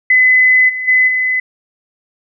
sine tone with level steps, 2019 Hz, B6, 38 cents sharp, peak -6 / -18 / -7 / -12 dBFS, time 0.1-1.4 s, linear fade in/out 5 ms, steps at 0.68 / 0.87 / 1.07 s, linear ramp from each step 20 ms, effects none

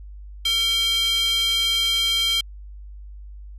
square tone with high-pass filter, 454.4 Hz, A#4, 44 cents flat, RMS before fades -21 dBFS, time 0.45-2.41 s, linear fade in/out 5 ms, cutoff 3100 Hz, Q 5.7, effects added 50 Hz sine -36 dBFS peak until 3.58 s + resampled to 32000 Hz

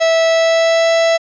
45% pulse tone with pitch glide, 655 to 661.8 Hz, E5 to E5, -11 to +7 cents, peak -10 dBFS, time 0-1.18 s, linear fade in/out 20 ms, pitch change +18 cents, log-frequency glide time 0.28-0.9 s, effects resampled to 16000 Hz

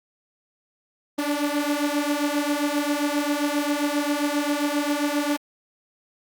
sawtooth beating tone pair, 287.8 / 295.3 Hz, D4 / D4, -35 / +10 cents, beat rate 7.5 Hz, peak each -21 dBFS, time 1.18-5.37 s, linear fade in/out 10 ms, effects Opus 24 kbps

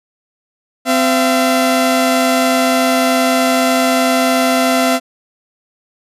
sawtooth tone pair together, 257.3 / 678.4 Hz, C4 / E5, -29 / +50 cents, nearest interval octave + perfect fourth, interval 1679 cents, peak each -10 dBFS, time 0.85-5 s, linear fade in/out 50 ms, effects resampled to 32000 Hz

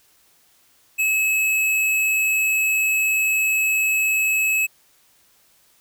square tone, 2583 Hz, E7, 36 cents flat, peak -18 dBFS, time 0.98-4.67 s, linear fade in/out 20 ms, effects white hiss -58 dBFS RMS until 5.8 s

